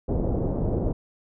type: low-pass noise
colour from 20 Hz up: pink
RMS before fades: -25 dBFS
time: 0.08-0.93 s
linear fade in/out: 10 ms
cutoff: 610 Hz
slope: 24 dB/octave
effects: none